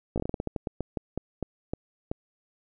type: slowing click train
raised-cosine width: 2 ms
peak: -16 dBFS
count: 17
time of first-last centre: 0.16-2.115 s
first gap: 17 ms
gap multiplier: 1.23
effects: none